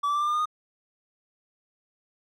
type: tone with pitch steps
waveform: triangle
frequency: 1150 / 1163.4 / 1176.9 / 1190.6 / 1204.4 / 1218.4 / 1232.5 Hz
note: D6 / D6 / D6 / D6 / D6 / D#6 / D#6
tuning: -37 / -17 / +3 / +23 / +43 / -37 / -17 cents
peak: -21 dBFS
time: 0.03-0.457 s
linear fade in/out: 10 ms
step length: 61 ms
effects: none